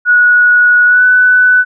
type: tone with pitch glide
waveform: sine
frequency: 1461 to 1495.1 Hz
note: F#6 to F#6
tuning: -22 to +18 cents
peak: -4 dBFS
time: 0.05-1.65 s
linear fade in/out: 50 ms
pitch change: +40 cents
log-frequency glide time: 0.86-1.04 s
effects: none